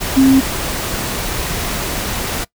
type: tone in noise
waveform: sine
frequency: 266.9 Hz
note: C4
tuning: 35 cents sharp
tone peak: -6 dBFS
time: 0.16-0.41 s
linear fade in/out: 20 ms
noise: pink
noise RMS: -21 dBFS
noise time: 0-2.45 s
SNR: +12 dB
effects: noise-tail reverb RT60 0.1 s tail -21 dB re dry

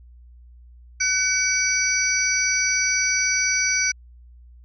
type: tone cluster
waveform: sine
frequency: 1512 / 2276 / 4647 / 5870 Hz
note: F#6 / C#7 / D8 / F#8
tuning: +37 / +45 / -19 / -15 cents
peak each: -26 / -23 / -29 / -22 dBFS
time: 1-3.92 s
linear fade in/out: 10 ms
effects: added 60 Hz sine -44 dBFS peak until 4.64 s

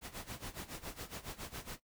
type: noise with tremolo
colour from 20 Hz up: pink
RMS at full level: -43 dBFS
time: 0.01-1.8 s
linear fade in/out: 50 ms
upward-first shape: sine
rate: 7.2 Hz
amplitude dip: 85%
effects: noise-tail reverb RT60 0.1 s tail -19 dB re dry

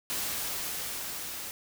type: noise with level ramp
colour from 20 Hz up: white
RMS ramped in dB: -32 to -39 dBFS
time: 0.1-1.51 s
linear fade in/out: 0 ms
effects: none

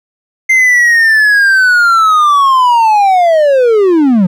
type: linear sweep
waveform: triangle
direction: down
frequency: 2093 to 171.3 Hz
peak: -3 dBFS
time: 0.49-4.27 s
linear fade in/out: 10 ms
effects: none

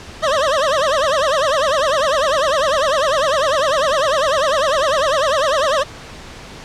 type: tone with vibrato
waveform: 25% pulse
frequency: 583 Hz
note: D5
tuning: 13 cents flat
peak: -10 dBFS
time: 0.22-5.84 s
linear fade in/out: 20 ms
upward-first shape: triangle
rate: 10 Hz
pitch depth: 230 cents each way
effects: pink hiss -35 dBFS RMS until 6.64 s + low-pass 6000 Hz 12 dB/octave

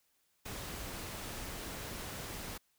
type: noise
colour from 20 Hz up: pink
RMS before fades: -43 dBFS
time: 0.45-2.58 s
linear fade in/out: 10 ms
effects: white hiss -75 dBFS RMS until 2.78 s

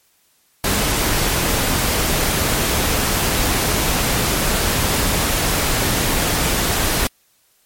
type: noise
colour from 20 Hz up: pink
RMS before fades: -18 dBFS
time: 0.64-7.07 s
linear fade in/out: 2 ms
effects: white hiss -59 dBFS RMS until 7.65 s + MP3 64 kbps

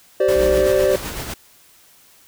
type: chord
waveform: triangle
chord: G suspended fourth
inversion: none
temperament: equal with one note detuned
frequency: 384.4 / 523.3 / 587.3 Hz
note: G4 / C5 / D5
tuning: -34 / 0 / 0 cents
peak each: -16 dBFS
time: 0.2-0.96 s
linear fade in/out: 5 ms
type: noise with tremolo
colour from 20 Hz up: pink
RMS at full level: -27 dBFS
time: 0.28-1.34 s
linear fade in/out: 5 ms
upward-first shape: sine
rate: 7.9 Hz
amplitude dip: 40%
type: harmonic tone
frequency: 61.74 Hz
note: B1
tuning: in tune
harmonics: 1 / 3 / 5 / 7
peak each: -25 / -33 / -30 / -36 dBFS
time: 0.36-0.67 s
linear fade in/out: 0 ms
effects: white hiss -51 dBFS RMS until 2.27 s

